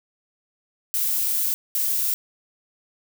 violet noise bursts at uneven times, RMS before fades -23 dBFS, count 2, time 0.94-1.54 / 1.75-2.14 s, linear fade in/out 0 ms, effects none

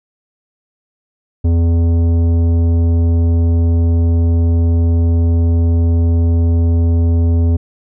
sine tone with tanh clipping, 84 Hz, E2, 33 cents sharp, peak -11 dBFS, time 1.44-7.57 s, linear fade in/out 10 ms, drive 12 dB, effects none

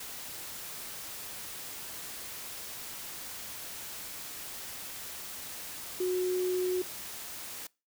sine tone in noise, 365.6 Hz, F#4, 21 cents flat, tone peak -27 dBFS, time 6-6.82 s, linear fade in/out 5 ms, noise white, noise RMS -42 dBFS, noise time 0-7.67 s, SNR +12 dB, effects noise-tail reverb RT60 0.3 s tail -24 dB re dry

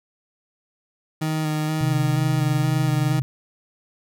30% pulse tone with vibrato, 155 Hz, D#3, 6 cents flat, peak -19 dBFS, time 1.21-3.2 s, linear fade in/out 10 ms, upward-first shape square, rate 2.1 Hz, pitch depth 16 cents each way
sine tone, 131.3 Hz, C3, 6 cents sharp, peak -20 dBFS, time 1.81-3.22 s, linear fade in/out 0 ms
effects none

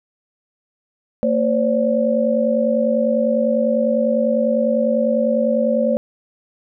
sine tone cluster, 228.5 / 523 / 573 Hz, A#3 / C5 / D5, -34 / -1 / -43 cents, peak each -19 dBFS, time 1.23-5.97 s, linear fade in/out 0 ms, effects none

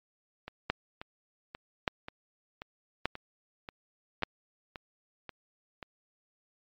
two click trains, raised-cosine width 0.3 ms, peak -24 / -10 dBFS, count 11 / 4, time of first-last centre 0.48-5.828 / 0.7-4.234 s, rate 1.87 / 0.849 Hz, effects low-pass 4000 Hz 12 dB/octave + MP3 64 kbps

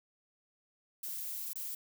violet noise with dropouts, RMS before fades -40 dBFS, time 1.03-1.75 s, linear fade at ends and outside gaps 5 ms, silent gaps 1.533-1.556 s, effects none

